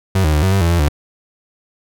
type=tone with pitch steps; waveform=35% pulse; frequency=95.4 / 77.1 / 74.7 / 94.8 / 97.5 / 84.3 / 85.5 / 73.7 Hz; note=G2 / D#2 / D2 / F#2 / G2 / E2 / F2 / D2; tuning=-47 / -15 / +30 / +43 / -9 / +39 / -36 / +7 cents; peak=-10 dBFS; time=0.15-0.886 s; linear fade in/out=5 ms; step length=92 ms; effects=none